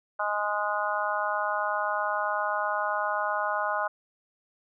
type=harmonic tone; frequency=207.7 Hz; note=G#3; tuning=in tune; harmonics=3 / 4 / 5 / 6 / 7; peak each=-32 / -32 / -32 / -32 / -32 dBFS; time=0.19-3.88 s; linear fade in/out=10 ms; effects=none